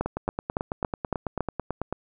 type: two click trains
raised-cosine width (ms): 1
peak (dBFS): -11 / -14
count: 6 / 18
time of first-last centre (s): 0.01-1.407 / 0.06-1.926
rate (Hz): 3.58 / 9.11
effects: none